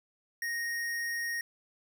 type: tone with hard clipping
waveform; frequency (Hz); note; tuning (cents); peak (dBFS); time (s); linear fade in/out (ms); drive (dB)
sine; 1864.7; A#6; 0; -33; 0.42-1.41; 2; 17
effects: none